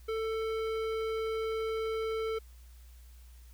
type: tone with hard clipping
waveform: triangle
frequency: 444.1 Hz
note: A4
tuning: 16 cents sharp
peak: -33 dBFS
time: 0.08-2.39 s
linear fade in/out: 10 ms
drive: 18 dB
effects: added 60 Hz sine -50 dBFS peak until 3.53 s + white hiss -64 dBFS RMS until 3.53 s